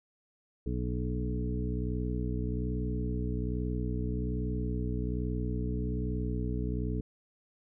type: harmonic tone with a mistuned harmonic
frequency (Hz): 61.2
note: B1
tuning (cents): -15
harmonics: 1 / 2 / 3 / 4 / 5 / 7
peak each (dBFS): -33 / -36 / -38 / -39 / -40 / -41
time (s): 0.66-7.01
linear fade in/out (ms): 5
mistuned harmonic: 1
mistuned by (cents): -19
effects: none